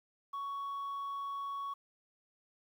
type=tone; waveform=sine; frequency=1116 Hz; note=C#6; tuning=11 cents sharp; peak=-34 dBFS; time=0.33-1.74 s; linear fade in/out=10 ms; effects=tanh soft clip ceiling -36 dBFS + 11-bit